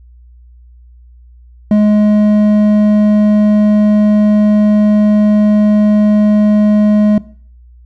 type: tone with hard clipping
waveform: sine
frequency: 210 Hz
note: G#3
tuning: 19 cents sharp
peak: -7 dBFS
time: 1.71-7.18 s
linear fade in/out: 2 ms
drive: 6 dB
effects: noise-tail reverb RT60 0.5 s tail -20 dB re dry + added 60 Hz sine -37 dBFS peak until 7.85 s